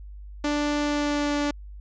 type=tone with pitch glide; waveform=sawtooth; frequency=293.7 to 290.7 Hz; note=D4 to D4; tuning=0 to -18 cents; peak=-19 dBFS; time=0.44-1.51 s; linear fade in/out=5 ms; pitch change=-18 cents; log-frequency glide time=0.8-1.36 s; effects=added 50 Hz sine -38 dBFS peak until 1.8 s + resampled to 16000 Hz